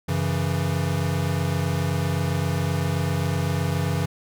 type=tone cluster; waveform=square; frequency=93.8 / 137.4 / 165.1 Hz; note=F#2 / C#3 / E3; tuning=+24 / -15 / +3 cents; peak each=-27 dBFS; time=0.08-4.06 s; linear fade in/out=10 ms; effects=none